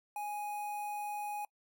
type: tone with notch filter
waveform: square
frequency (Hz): 830.6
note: G#5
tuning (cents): 0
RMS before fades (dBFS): -39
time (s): 0.16-1.45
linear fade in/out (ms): 2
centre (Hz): 4600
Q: 0.64
effects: noise-tail reverb RT60 0.1 s tail -25 dB re dry